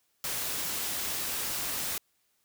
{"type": "noise", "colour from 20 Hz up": "white", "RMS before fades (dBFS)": -33, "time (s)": [0.24, 1.98], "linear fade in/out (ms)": 2, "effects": ["white hiss -73 dBFS RMS until 2.44 s"]}